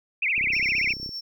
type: tone with vibrato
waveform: sine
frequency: 2349 Hz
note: D7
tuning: in tune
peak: -21 dBFS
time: 0.22-0.93 s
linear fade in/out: 5 ms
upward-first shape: triangle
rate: 15 Hz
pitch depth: 280 cents each way
type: click train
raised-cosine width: 3 ms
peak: -28 dBFS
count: 24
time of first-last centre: 0.38-1.092 s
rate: 32.3 Hz
type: tone with tremolo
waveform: triangle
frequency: 5440 Hz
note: F8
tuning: 46 cents flat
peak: -29 dBFS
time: 0.52-1.21 s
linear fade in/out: 10 ms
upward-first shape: sine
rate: 8.1 Hz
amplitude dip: 50%
effects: none